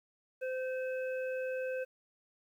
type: harmonic tone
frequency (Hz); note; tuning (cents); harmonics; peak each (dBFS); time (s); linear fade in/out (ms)
516; C5; -24; 1 / 3 / 5; -34 / -44 / -48; 0.41-1.85; 20
effects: 11-bit